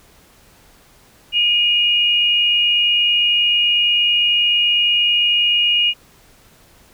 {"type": "tone pair together", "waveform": "sine", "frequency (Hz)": [2449, 2862], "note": ["D#7", "F7"], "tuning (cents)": [-28, 42], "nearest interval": "minor third", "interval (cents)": 270, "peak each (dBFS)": [-21, -13], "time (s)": [1.32, 5.94], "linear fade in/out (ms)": 50, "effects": ["pink hiss -50 dBFS RMS until 6.93 s"]}